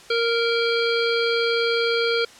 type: harmonic tone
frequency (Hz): 464.8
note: A#4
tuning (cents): -5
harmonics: 1 / 3 / 5 / 7 / 9 / 10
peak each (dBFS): -21 / -26 / -28 / -29 / -31 / -31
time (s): 0.1-2.25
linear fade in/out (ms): 5
effects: white hiss -46 dBFS RMS until 2.39 s + low-pass 7000 Hz 12 dB/octave